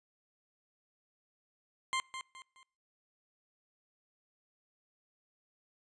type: tone with echo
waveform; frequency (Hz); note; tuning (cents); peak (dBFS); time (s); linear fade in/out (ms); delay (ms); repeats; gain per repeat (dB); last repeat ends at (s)
20% pulse; 1049; C6; +4; -26; 1.93-2; 0; 210; 3; -9; 2.63
effects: noise-tail reverb RT60 0.5 s tail -24 dB re dry + resampled to 22050 Hz